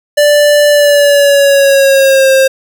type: tone with pitch glide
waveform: square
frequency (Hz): 587.3 to 532.4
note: D5 to C5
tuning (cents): 0 to +30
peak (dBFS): -5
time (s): 0.17-2.48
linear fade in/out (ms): 10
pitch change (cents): -170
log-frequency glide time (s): 0.69-2.3
effects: none